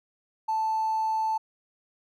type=tone with hard clipping; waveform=triangle; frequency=880 Hz; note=A5; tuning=in tune; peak=-24 dBFS; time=0.48-1.38 s; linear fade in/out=10 ms; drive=3 dB; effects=none